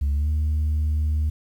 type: tone with pitch glide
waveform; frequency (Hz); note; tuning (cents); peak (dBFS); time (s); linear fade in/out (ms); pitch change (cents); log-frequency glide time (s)
sine; 70.8 to 76.32; C#2 to D#2; +37 to -33; -17; 0.01-1.3; 10; +130; 0.13-0.29
effects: tanh soft clip ceiling -18 dBFS + 9-bit